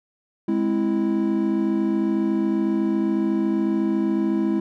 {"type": "chord", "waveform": "triangle", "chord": "Ab augmented", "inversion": "none", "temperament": "equal", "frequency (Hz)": [207.7, 261.6, 329.6], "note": ["Ab3", "C4", "E4"], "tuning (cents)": [0, 0, 0], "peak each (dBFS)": [-21, -25, -20], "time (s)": [0.48, 4.6], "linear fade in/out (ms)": 5, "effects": []}